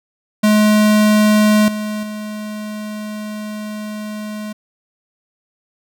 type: tone with level steps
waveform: square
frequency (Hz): 212.1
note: G#3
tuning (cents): +37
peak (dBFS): -10 / -21 / -25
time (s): 0.43-4.53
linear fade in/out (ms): 10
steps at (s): 1.68 / 2.03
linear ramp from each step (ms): 2
effects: none